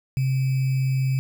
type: tone with sample-and-hold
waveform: sine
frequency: 132.2 Hz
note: C3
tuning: 18 cents sharp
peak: -19 dBFS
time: 0.17-1.19 s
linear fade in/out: 0 ms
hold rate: 2450 Hz
effects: none